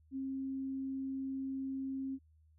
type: tone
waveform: sine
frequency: 267.7 Hz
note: C4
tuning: 40 cents sharp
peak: -36 dBFS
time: 0.11-2.19 s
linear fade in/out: 50 ms
effects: added 78 Hz sine -63 dBFS peak until 2.58 s